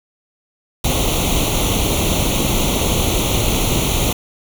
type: noise with comb filter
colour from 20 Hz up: pink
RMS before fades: -17 dBFS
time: 0.84-4.13 s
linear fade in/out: 5 ms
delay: 0.3 ms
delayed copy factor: +0.85
effects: none